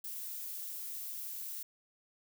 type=noise; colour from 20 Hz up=violet; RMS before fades=-42 dBFS; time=0.04-1.63 s; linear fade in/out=5 ms; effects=none